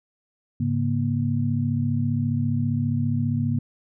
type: tone cluster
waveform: sine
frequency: 104.7 / 139.6 / 237.8 Hz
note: G#2 / C#3 / A#3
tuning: +15 / +13 / +35 cents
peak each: -25 dBFS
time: 0.6-3.59 s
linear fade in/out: 5 ms
effects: none